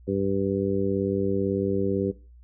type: harmonic tone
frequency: 98 Hz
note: G2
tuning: in tune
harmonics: 1 / 2 / 3 / 4 / 5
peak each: -32 / -29 / -29 / -27 / -30 dBFS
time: 0.07-2.12 s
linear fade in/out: 20 ms
effects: noise-tail reverb RT60 0.3 s tail -18 dB re dry + added 60 Hz sine -47 dBFS peak until 2.43 s